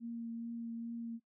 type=tone with vibrato; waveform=sine; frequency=231.9 Hz; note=A#3; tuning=9 cents flat; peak=-39 dBFS; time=0-1.2 s; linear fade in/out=50 ms; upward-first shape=triangle; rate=2.4 Hz; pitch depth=15 cents each way; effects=noise-tail reverb RT60 0.1 s tail -24 dB re dry